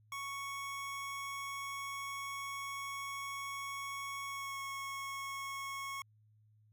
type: tone with pitch glide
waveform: 25% pulse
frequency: 1108.7 to 1097.9 Hz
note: C#6 to C#6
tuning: 0 to -17 cents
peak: -36 dBFS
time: 0.12-6.02 s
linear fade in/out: 2 ms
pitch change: -17 cents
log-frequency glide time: 4.28-4.59 s
effects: added 107 Hz sine -64 dBFS peak until 6.72 s